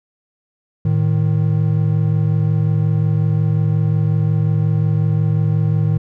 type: tone pair together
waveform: triangle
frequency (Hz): 110 / 155.56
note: A2 / D#3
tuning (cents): 0 / 0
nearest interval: tritone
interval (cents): 600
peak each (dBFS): -14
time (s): 0.85-5.98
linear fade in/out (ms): 5
effects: none